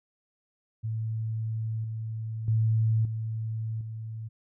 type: tone with level steps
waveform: sine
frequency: 111.1 Hz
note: A2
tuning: 17 cents sharp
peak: -28 / -31 / -21 / -29 / -34 dBFS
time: 0.83-4.29 s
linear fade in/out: 20 ms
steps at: 1.84 / 2.48 / 3.05 / 3.81 s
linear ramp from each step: 2 ms
effects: none